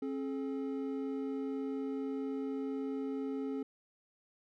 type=tone pair together; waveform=triangle; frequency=269.6 / 427.9 Hz; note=C#4 / A4; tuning=-48 / -48 cents; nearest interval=minor sixth; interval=800 cents; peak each=-34 / -38 dBFS; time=0.02-3.63 s; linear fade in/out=5 ms; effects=none